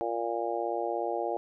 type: harmonic tone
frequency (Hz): 116.7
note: A#2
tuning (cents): +2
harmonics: 3 / 4 / 5 / 6 / 7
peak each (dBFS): -35 / -35 / -35 / -35 / -35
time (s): 0.01-1.37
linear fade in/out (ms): 0
effects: none